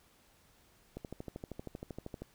click train, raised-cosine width 2 ms, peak -28 dBFS, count 17, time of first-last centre 0.97-2.22 s, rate 12.8 Hz, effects pink hiss -66 dBFS RMS until 2.34 s

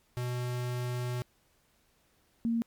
square / sine tone pair in turn, 123.47 / 230.9 Hz, B2 / A#3, 0 / -16 cents, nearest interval major seventh, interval 1084 cents, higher second, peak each -32 / -26 dBFS, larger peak second, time 0.17-1.22 / 2.45-2.62 s, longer first, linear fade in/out 0 ms, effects pink hiss -69 dBFS RMS until 2.66 s + MP3 96 kbps

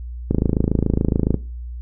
click train, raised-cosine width 3 ms, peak -4 dBFS, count 29, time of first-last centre 0.31-1.343 s, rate 27.1 Hz, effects noise-tail reverb RT60 0.3 s tail -18 dB re dry + added 60 Hz sine -28 dBFS peak until 1.81 s

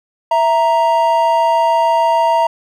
triangle tone pair together, 660 / 933.4 Hz, E5 / A#5, +2 / +2 cents, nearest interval tritone, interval 600 cents, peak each -13 / -10 dBFS, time 0.31-2.47 s, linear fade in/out 5 ms, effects none

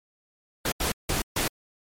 pink noise bursts at uneven times, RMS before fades -26 dBFS, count 4, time 0.65-0.72 / 0.8-0.92 / 1.09-1.22 / 1.36-1.48 s, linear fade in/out 5 ms, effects MP3 64 kbps

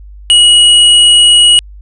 square tone, 2908 Hz, F#7, 31 cents flat, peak -3 dBFS, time 0.3-1.59 s, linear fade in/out 0 ms, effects added 50 Hz sine -29 dBFS peak until 1.81 s + resampled to 24000 Hz

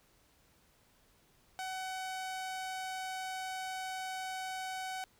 sawtooth tone with low-pass filter, 752 Hz, F#5, 28 cents sharp, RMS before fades -40 dBFS, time 1.59-5.04 s, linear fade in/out 0 ms, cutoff 11000 Hz, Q 0.78, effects pink hiss -68 dBFS RMS until 5.19 s

